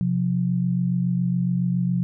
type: tone pair together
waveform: sine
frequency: 130.81 / 177.99 Hz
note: C3 / F3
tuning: 0 / +33 cents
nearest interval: perfect fourth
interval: 533 cents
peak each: -24 / -21 dBFS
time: 0.01-2.03 s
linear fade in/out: 0 ms
effects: none